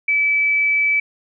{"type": "tone", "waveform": "sine", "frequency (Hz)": 2303, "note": "D7", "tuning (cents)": -34, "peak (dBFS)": -14, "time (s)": [0.08, 1], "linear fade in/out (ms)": 5, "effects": []}